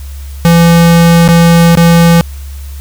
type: tone with dropouts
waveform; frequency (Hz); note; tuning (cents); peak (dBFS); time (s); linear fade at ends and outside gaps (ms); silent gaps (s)
square; 168.8; E3; +41; -3; 0.45-2.21; 0; 1.279-1.288 / 1.753-1.773
effects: added 69 Hz sine -21 dBFS peak until 2.8 s + white hiss -37 dBFS RMS until 2.8 s